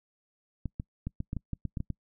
clicks, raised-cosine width 5 ms, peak -21 dBFS, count 11, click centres 0.657 / 0.799 / 1.07 / 1.204 / 1.331 / 1.367 / 1.533 / 1.653 / 1.772 / 1.804 / 1.903 s, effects noise-tail reverb RT60 0.1 s tail -26 dB re dry

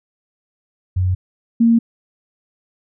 sine tone pair in turn, 91.9 / 231 Hz, F#2 / A#3, -11 / -16 cents, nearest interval octave + major third, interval 1595 cents, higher second, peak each -14 / -9 dBFS, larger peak second, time 0.96-1.15 / 1.6-1.79 s, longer neither, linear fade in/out 10 ms, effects none

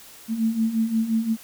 sine beating tone pair, 220.1 / 225.8 Hz, A3 / A3, +1 / +45 cents, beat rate 5.7 Hz, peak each -26 / -21 dBFS, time 0.28-1.37 s, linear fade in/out 50 ms, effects white hiss -46 dBFS RMS until 1.43 s

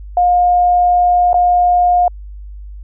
sine tone with dropouts, 712 Hz, F5, 33 cents sharp, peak -8 dBFS, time 0.17-2.08 s, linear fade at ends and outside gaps 2 ms, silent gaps 1.331-1.342 s, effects added 50 Hz sine -28 dBFS peak until 2.83 s

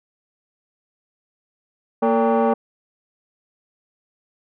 sine tone with frequency modulation, 110 Hz, A2, in tune, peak -13 dBFS, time 2.02-2.54 s, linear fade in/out 10 ms, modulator 342 Hz, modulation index 2.4, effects tanh soft clip ceiling -12 dBFS

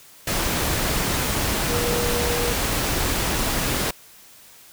sine tone in noise, 479.4 Hz, A#4, 48 cents sharp, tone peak -25 dBFS, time 1.69-2.53 s, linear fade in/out 5 ms, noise pink, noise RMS -23 dBFS, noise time 0.27-3.91 s, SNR -5 dB, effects white hiss -48 dBFS RMS until 4.72 s

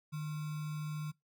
sine tone with sample-and-hold, 152.3 Hz, D#3, 37 cents flat, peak -36 dBFS, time 0.12-1.12 s, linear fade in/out 20 ms, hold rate 1225 Hz, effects noise-tail reverb RT60 0.2 s tail -24 dB re dry

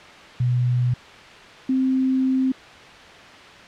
sine tone pair in turn, 123.47 / 261.6 Hz, B2 / C4, 0 / 0 cents, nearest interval octave + minor second, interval 1300 cents, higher second, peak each -17 dBFS, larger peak neither, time 0.4-0.94 / 1.69-2.52 s, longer second, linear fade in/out 5 ms, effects white hiss -42 dBFS RMS until 3.67 s + low-pass 3000 Hz 12 dB/octave

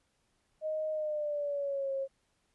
sine tone with pitch glide, 622.3 to 541.7 Hz, D#5 to C#5, 0 to -40 cents, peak -31 dBFS, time 0.61-2.08 s, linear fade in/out 50 ms, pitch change -240 cents, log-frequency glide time 0.92-1.92 s, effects pink hiss -75 dBFS RMS until 2.54 s + resampled to 24000 Hz

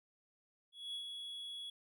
triangle tone with ADSR envelope, 3362 Hz, G#7, 20 cents sharp, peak -38 dBFS, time 0.72-1.7 s, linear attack 220 ms, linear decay 92 ms, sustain -4 dB, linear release 4 ms, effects none

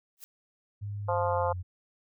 blue noise with exponential growth, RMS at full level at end -40 dBFS, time 0.17-0.24 s, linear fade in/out 0 ms, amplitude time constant 15 ms
sine tone with pitch glide, 102.3 to 90.61 Hz, G#2 to F#2, -26 to -36 cents, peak -33 dBFS, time 0.81-1.63 s, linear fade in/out 20 ms, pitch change -210 cents, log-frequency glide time 1.05-1.49 s
harmonic tone, 174.8 Hz, F3, 2 cents sharp, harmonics 3 / 4 / 5 / 6 / 7 / 8, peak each -29 / -34 / -31 / -34 / -38 / -44 dBFS, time 1.08-1.53 s, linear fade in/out 10 ms
effects none

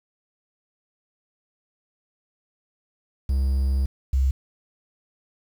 triangle / sine tone pair in turn, 67 / 66.31 Hz, C2 / C2, +42 / +24 cents, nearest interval unison, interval 18 cents, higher first, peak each -17 dBFS, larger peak neither, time 3.29-3.86 / 4.13-4.31 s, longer first, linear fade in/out 5 ms, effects 8-bit

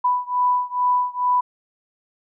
sine beating tone pair, 990 / 992.3 Hz, B5 / B5, +4 / +8 cents, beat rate 2.3 Hz, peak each -20 / -21 dBFS, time 0.04-1.41 s, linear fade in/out 10 ms, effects none

